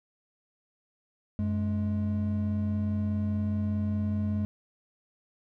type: tone pair together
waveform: triangle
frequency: 93.81 / 210.6 Hz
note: F#2 / G#3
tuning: +24 / +24 cents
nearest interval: octave + major second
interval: 1400 cents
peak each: -27 dBFS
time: 1.39-4.45 s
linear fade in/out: 0 ms
effects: none